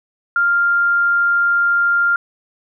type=tone; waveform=sine; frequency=1396.9 Hz; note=F6; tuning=in tune; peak=-12 dBFS; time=0.36-2.16 s; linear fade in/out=2 ms; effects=none